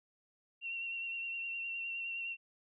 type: tone with vibrato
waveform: sine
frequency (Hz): 2736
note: F7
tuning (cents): -36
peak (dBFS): -37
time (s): 0.61-2.37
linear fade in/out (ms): 50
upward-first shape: triangle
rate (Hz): 9.7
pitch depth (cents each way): 30
effects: none